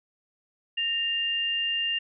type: tone pair together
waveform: sine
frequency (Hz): 1840.6 / 2800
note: A#6 / F7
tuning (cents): -22 / +4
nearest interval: perfect fifth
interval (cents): 726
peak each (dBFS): -34 / -25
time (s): 0.77-1.99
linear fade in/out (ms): 10
effects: none